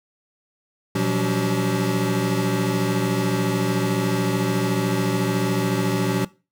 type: tone cluster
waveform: square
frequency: 121.1 / 175.2 / 189 / 286.7 / 382.1 Hz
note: B2 / F3 / F#3 / D4 / G4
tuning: -34 / +6 / +37 / -42 / -44 cents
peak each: -27 dBFS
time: 0.95-6.25 s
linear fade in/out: 5 ms
effects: noise-tail reverb RT60 0.3 s tail -20 dB re dry